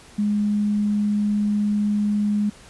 sine tone, 207.7 Hz, G#3, in tune, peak -18 dBFS, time 0.18-2.5 s, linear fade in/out 10 ms, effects pink hiss -47 dBFS RMS until 2.69 s + resampled to 24000 Hz

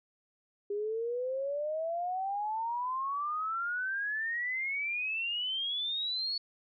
sine exponential sweep, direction up, 402.3 to 4435 Hz, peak -31 dBFS, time 0.7-6.38 s, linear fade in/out 5 ms, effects none

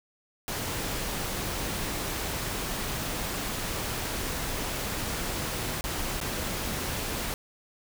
pink noise with dropouts, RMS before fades -32 dBFS, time 0.48-7.34 s, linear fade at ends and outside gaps 0 ms, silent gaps 5.809-5.841 / 6.202-6.213 s, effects none

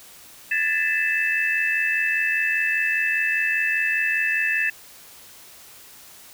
sine tone cluster, 1688 / 1773 / 2011 / 2628 Hz, G#6 / A6 / B6 / E7, +28 / +13 / +31 / -6 cents, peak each -29 / -23 / -30 / -23 dBFS, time 0.51-4.7 s, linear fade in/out 5 ms, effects white hiss -46 dBFS RMS until 6.33 s

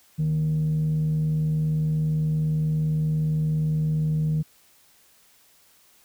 sine tone with frequency modulation, 155 Hz, D#3, 6 cents flat, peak -19 dBFS, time 0.18-4.43 s, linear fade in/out 20 ms, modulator 82.6 Hz, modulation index 0.2, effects tanh soft clip ceiling -18 dBFS + white hiss -58 dBFS RMS until 6.04 s

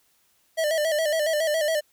square tone with vibrato, 622.3 Hz, D#5, in tune, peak -22 dBFS, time 0.57-1.81 s, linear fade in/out 20 ms, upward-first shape square, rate 7.2 Hz, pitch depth 71 cents each way, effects white hiss -65 dBFS RMS until 1.92 s

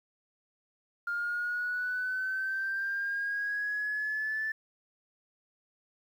sine linear sweep, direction up, 1403 to 1760 Hz, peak -29 dBFS, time 1.07-4.52 s, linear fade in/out 5 ms, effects tanh soft clip ceiling -25 dBFS + 10-bit

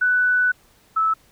sine tone pair in turn, 1490 / 1307.4 Hz, F#6 / E6, +12 / -15 cents, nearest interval major second, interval 227 cents, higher first, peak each -15 / -16 dBFS, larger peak first, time 0.01-0.52 / 0.96-1.14 s, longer first, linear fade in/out 10 ms, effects pink hiss -56 dBFS RMS until 1.31 s

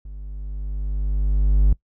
triangle tone with level ramp, 50 Hz, G1, 35 cents sharp, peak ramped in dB -31 to -9 dBFS, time 0.05-1.73 s, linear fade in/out 5 ms, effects noise-tail reverb RT60 0.1 s tail -21 dB re dry

